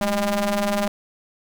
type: ring-modulated tone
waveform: sawtooth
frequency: 200.5 Hz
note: G3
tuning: 39 cents sharp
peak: -13 dBFS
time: 0.01-0.88 s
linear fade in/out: 2 ms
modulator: 411 Hz
effects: 8-bit